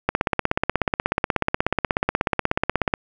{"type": "click train", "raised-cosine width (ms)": 0.5, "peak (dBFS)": -3, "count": 48, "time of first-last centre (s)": [0.09, 2.938], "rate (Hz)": 16.5, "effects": []}